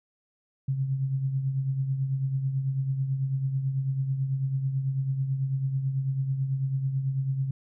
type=tone with tremolo; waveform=sine; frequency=134.6 Hz; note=C3; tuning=49 cents sharp; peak=-22 dBFS; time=0.68-7.51 s; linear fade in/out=5 ms; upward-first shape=triangle; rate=9.1 Hz; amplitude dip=60%; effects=none